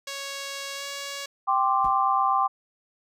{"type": "tone with pitch glide", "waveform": "5% pulse", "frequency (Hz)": [554.4, 560.2], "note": ["C#5", "C#5"], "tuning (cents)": [0, 18], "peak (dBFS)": -21, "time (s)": [0.07, 1.26], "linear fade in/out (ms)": 5, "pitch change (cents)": 18, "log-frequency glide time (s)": [0.75, 0.84]}
{"type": "chord", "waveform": "sine", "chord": "G suspended fourth", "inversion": "none", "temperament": "equal", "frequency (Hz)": [784, 1046.5, 1174.7], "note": ["G5", "C6", "D6"], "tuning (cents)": [0, 0, 0], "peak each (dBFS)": -24, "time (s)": [1.47, 2.48], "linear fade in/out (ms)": 20}
{"type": "noise with exponential decay", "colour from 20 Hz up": "brown", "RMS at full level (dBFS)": -34, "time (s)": [1.84, 1.98], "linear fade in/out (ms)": 5, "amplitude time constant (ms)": 29}
{"effects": ["resampled to 32000 Hz"]}